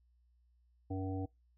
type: harmonic tone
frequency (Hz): 95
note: F#2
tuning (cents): +46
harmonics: 1 / 3 / 5 / 7 / 8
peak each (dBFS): -38 / -39 / -46 / -52 / -48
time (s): 0.9-1.26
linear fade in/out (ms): 10
effects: noise-tail reverb RT60 0.2 s tail -24 dB re dry + added 60 Hz sine -67 dBFS peak until 1.57 s